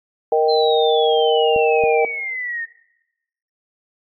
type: chord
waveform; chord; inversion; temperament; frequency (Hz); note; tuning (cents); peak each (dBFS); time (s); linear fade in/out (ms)
sine; Eb major; second; equal; 466.2 / 622.3 / 784; Bb4 / Eb5 / G5; 0 / 0 / 0; -15 / -20 / -19; 0.32-2.05; 2
type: exponential sweep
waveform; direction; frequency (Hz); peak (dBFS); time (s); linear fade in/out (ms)
sine; down; 4152 to 1816; -23; 0.48-2.66; 20
type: clicks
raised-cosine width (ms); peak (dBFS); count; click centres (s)
2; -17; 2; 1.562 / 1.838
effects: noise-tail reverb RT60 0.9 s tail -19 dB re dry + AAC 64 kbps